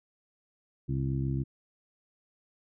harmonic tone, 67 Hz, C2, 42 cents sharp, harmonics 1 / 2 / 3 / 4 / 5, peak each -36 / -29 / -39 / -38 / -39 dBFS, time 0.88-1.44 s, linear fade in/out 20 ms, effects none

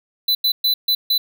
square tone bursts at uneven times, 4000 Hz, B7, 21 cents sharp, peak -15 dBFS, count 5, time 0.28-0.35 / 0.44-0.52 / 0.64-0.74 / 0.88-0.95 / 1.1-1.18 s, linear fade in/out 5 ms, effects none

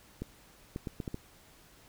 clicks, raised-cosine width 3 ms, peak -23 dBFS, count 6, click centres 0.22 / 0.761 / 0.872 / 1.002 / 1.078 / 1.144 s, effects pink hiss -59 dBFS RMS until 1.88 s

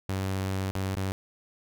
sawtooth tone with dropouts, 95.7 Hz, G2, 41 cents flat, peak -24 dBFS, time 0.09-1.12 s, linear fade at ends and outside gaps 0 ms, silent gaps 0.71-0.753 / 0.951-0.969 s, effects none

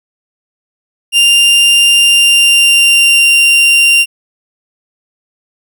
40% pulse tone with pitch glide, 2794 to 2775 Hz, F7 to F7, 0 to -12 cents, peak -4 dBFS, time 1.12-4.06 s, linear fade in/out 50 ms, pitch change -12 cents, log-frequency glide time 2-3.24 s, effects none

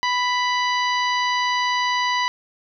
harmonic tone with a mistuned harmonic, 990 Hz, B5, 4 cents sharp, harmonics 1 / 2 / 3 / 4 / 5 / 6, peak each -21 / -24 / -29 / -31 / -32 / -38 dBFS, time 0.03-2.28 s, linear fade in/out 0 ms, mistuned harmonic 5, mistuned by -53 cents, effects none

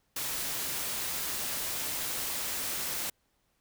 white noise, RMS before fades -34 dBFS, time 0.16-3.1 s, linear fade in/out 5 ms, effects pink hiss -74 dBFS RMS until 3.6 s

